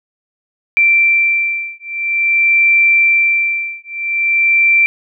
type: beating tone pair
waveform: sine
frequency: 2349 / 2349.49 Hz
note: D7 / D7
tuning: 0 / 0 cents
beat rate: 0.49 Hz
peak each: -13 dBFS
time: 0.77-4.86 s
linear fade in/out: 0 ms
effects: none